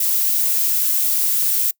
violet noise, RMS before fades -18 dBFS, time 0-1.71 s, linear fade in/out 5 ms, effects noise-tail reverb RT60 0.1 s tail -25 dB re dry

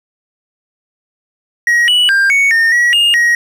triangle tone with pitch steps, 1897 / 2947 / 1592 / 2225 / 1827 / 1920 / 2834 / 1892 Hz, A#6 / F#7 / G6 / C#7 / A#6 / B6 / F7 / A#6, +30 / -8 / +26 / +6 / -35 / -49 / +25 / +25 cents, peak -6 dBFS, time 1.67-3.35 s, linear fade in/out 2 ms, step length 210 ms, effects none

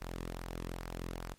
sawtooth tone with flanger, 43.16 Hz, F1, 20 cents flat, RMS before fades -42 dBFS, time 0.01-1.34 s, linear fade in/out 0 ms, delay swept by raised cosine 0.28 to 1.38 ms, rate 2.4 Hz, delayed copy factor -0.5, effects pink hiss -66 dBFS RMS until 1.38 s + MP3 64 kbps

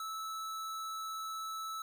square tone, 1309 Hz, E6, 13 cents flat, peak -39 dBFS, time 0-1.82 s, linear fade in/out 2 ms, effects none

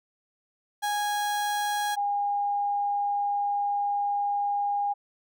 35% pulse / sine tone pair in turn, 827 / 812.8 Hz, G#5 / G#5, -8 / -38 cents, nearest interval unison, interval 30 cents, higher first, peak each -24 dBFS, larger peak neither, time 0.82-1.96 / 1.96-4.94 s, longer second, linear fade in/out 20 ms, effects none

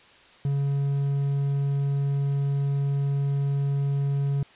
triangle tone, 140 Hz, C#3, 18 cents sharp, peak -20 dBFS, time 0.45-4.43 s, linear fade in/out 2 ms, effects white hiss -53 dBFS RMS until 4.55 s + resampled to 8000 Hz

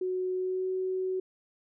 sine tone with pitch glide, 369.1 to 373.8 Hz, F#4 to F#4, -4 to +18 cents, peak -28 dBFS, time 0.01-1.2 s, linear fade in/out 5 ms, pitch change +22 cents, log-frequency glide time 0.34-0.68 s, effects none

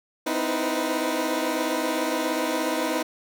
20% pulse tone cluster, 255.8 / 312.2 / 329.2 / 490.1 / 519 Hz, C4 / D#4 / E4 / B4 / C5, -39 / +6 / -2 / -13 / -14 cents, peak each -26 / -22 / -27 / -27 / -29 dBFS, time 0.26-3.03 s, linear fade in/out 10 ms, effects none

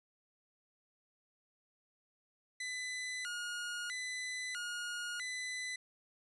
sawtooth tone with vibrato, 1695 Hz, G#6, 35 cents sharp, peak -35 dBFS, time 2.6-5.76 s, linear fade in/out 5 ms, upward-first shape square, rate 0.77 Hz, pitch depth 290 cents each way, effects resampled to 24000 Hz

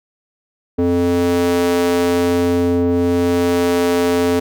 square ring-modulated tone, 87.31 Hz, F2, in tune, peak -11 dBFS, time 0.78-4.4 s, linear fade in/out 10 ms, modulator 349 Hz, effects none

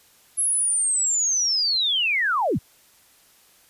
sine linear sweep, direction down, 11000 to 48.39 Hz, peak -19 dBFS, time 0.37-2.59 s, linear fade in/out 20 ms, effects white hiss -56 dBFS RMS until 3.69 s + resampled to 32000 Hz

